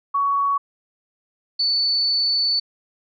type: tone pair in turn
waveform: sine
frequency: 1121 / 4484 Hz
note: C#6 / C#8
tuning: +19 / +19 cents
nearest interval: 2 octaves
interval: 2400 cents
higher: second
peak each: -17 dBFS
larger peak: neither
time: 0.14-0.58 / 1.59-2.6 s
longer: second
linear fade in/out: 10 ms
effects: none